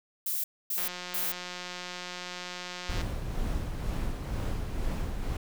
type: noise bursts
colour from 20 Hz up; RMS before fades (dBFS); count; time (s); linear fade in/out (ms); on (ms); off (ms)
violet; -31; 3; 0.26-1.32; 5; 180; 260
type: click train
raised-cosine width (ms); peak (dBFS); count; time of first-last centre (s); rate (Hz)
0.2; -21; 401; 0.78-3.015; 179
type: noise with tremolo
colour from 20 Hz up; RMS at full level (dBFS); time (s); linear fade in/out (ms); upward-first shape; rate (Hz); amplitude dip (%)
brown; -30; 2.89-5.37; 5; sine; 2.1; 40
effects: none